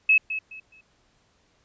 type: tone with echo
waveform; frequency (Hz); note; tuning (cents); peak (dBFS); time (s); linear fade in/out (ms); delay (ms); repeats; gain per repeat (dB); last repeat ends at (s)
sine; 2584; E7; -35; -14; 0.09-0.18; 5; 210; 3; -12; 0.81
effects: pink hiss -65 dBFS RMS until 1.64 s + resampled to 16000 Hz